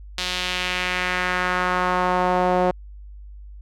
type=tone with band-pass filter sweep; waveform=sawtooth; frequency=181.3 Hz; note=F#3; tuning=35 cents flat; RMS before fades=-22 dBFS; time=0.18-2.71 s; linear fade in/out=2 ms; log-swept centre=3900 to 620 Hz; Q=1.7; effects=added 50 Hz sine -37 dBFS peak until 3.61 s

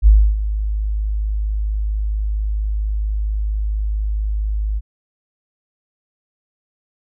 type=tone with ADSR envelope; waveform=sine; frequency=52.2 Hz; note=G#1; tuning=10 cents sharp; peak=-4 dBFS; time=0.02-4.81 s; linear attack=47 ms; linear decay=290 ms; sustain=-13 dB; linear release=36 ms; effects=none

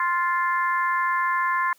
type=harmonic tone; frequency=349.2 Hz; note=F4; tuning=in tune; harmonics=3 / 4 / 5 / 6; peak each=-22 / -32 / -26 / -34 dBFS; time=0-1.73 s; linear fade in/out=2 ms; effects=white hiss -59 dBFS RMS until 1.78 s + high-pass 150 Hz 12 dB/octave

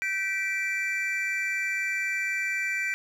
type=tone cluster; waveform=triangle; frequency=1540 / 1954 / 2342 Hz; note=G6 / B6 / D7; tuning=-31 / -19 / -5 cents; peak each=-32 / -30 / -27 dBFS; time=0.02-2.94 s; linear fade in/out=0 ms; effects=none

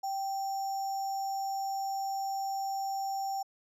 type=tone with sample-and-hold; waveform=sine; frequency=780 Hz; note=G5; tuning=9 cents flat; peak=-31 dBFS; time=0.03-3.43 s; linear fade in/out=10 ms; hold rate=6300 Hz; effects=low-pass 11000 Hz 12 dB/octave

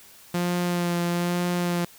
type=tone with vibrato; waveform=sawtooth; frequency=174.8 Hz; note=F3; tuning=2 cents sharp; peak=-19 dBFS; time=0.34-1.85 s; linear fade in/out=5 ms; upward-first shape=sine; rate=1.1 Hz; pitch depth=18 cents each way; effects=white hiss -50 dBFS RMS until 1.98 s

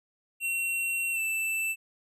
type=tone with pitch glide; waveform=square; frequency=2729 to 2653 Hz; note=F7 to E7; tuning=-41 to +10 cents; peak=-28 dBFS; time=0.4-1.76 s; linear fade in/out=50 ms; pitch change=-49 cents; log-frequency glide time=1.12-1.2 s; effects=none

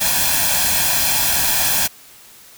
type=noise with comb filter; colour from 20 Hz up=white; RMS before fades=-17 dBFS; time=0-1.88 s; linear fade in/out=20 ms; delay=1.2 ms; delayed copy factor=+0.7; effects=white hiss -44 dBFS RMS until 2.57 s

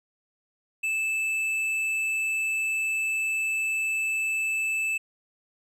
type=tone with tanh clipping; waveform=triangle; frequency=2629 Hz; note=E7; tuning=5 cents flat; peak=-26 dBFS; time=0.83-4.98 s; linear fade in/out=10 ms; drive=12 dB; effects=none

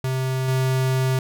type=tone with level steps; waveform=square; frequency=130.7 Hz; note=C3; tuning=1 cent flat; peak=-22 / -19 dBFS; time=0.04-1.19 s; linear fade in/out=2 ms; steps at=0.48 s; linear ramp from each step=2 ms; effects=none

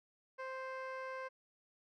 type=tone with low-pass filter; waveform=15% pulse; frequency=523.3 Hz; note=C5; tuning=in tune; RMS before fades=-44 dBFS; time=0.38-1.29 s; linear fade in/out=20 ms; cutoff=2400 Hz; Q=0.57; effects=none

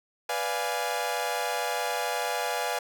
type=chord; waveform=sawtooth; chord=B diminished seventh; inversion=none; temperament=equal; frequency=493.9 / 587.3 / 698.5 / 830.6 Hz; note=B4 / D5 / F5 / Ab5; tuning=0 / 0 / 0 / 0 cents; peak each=-30 / -31 / -29 / -28 dBFS; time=0.29-2.79 s; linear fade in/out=5 ms; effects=none

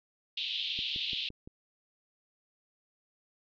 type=band-pass noise; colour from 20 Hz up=white; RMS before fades=-35 dBFS; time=0.37-1.29 s; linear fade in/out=5 ms; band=2800 to 3800 Hz; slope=48 dB/octave
type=click train; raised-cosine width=3 ms; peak=-33 dBFS; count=5; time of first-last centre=0.79-1.475 s; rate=5.84 Hz
effects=none

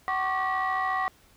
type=tone cluster; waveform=sine; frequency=756 / 1098 / 1172 / 1924 Hz; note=F#5 / C#6 / D6 / B6; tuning=+37 / -17 / -4 / -46 cents; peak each=-28 / -29 / -30 / -30 dBFS; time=0.08-1.08 s; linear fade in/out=0 ms; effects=tanh soft clip ceiling -19 dBFS + pink hiss -59 dBFS RMS until 1.36 s

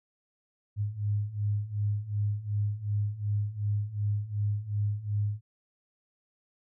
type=beating tone pair; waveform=sine; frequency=102 / 104.7 Hz; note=G#2 / G#2; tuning=-31 / +15 cents; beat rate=2.7 Hz; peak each=-32 / -29 dBFS; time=0.76-5.41 s; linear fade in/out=50 ms; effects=none

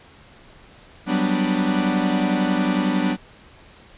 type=chord; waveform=45% pulse; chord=G major seventh; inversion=third; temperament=equal; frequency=185 / 196 / 246.9 / 293.7 Hz; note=F#3 / G3 / B3 / D4; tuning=0 / 0 / 0 / 0 cents; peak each=-24 dBFS; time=1.06-3.17 s; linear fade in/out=50 ms; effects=pink hiss -48 dBFS RMS until 3.97 s + resampled to 8000 Hz

